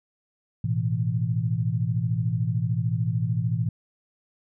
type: chord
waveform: sine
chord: A suspended second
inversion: none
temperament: equal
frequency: 110 / 123.47 / 164.81 Hz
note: A2 / B2 / E3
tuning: 0 / 0 / 0 cents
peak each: -26 / -26 / -28 dBFS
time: 0.64-3.69 s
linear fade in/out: 5 ms
effects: none